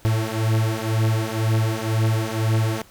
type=beating tone pair; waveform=45% pulse; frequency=109.9 / 111.9 Hz; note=A2 / A2; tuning=-2 / +30 cents; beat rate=2 Hz; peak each=-22 dBFS; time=0.05-2.82 s; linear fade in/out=0 ms; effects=pink hiss -51 dBFS RMS until 2.9 s